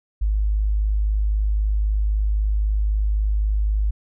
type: tone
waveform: sine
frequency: 51.91 Hz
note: G#1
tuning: in tune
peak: -17 dBFS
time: 0.21-3.91 s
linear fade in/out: 10 ms
effects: none